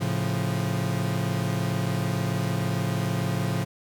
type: chord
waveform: 40% pulse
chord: A augmented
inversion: none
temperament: equal with one note detuned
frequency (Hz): 110 / 136.68 / 174.61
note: A2 / C#3 / E#3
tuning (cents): 0 / -24 / 0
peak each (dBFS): -28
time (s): 0-3.65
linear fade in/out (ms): 20
effects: none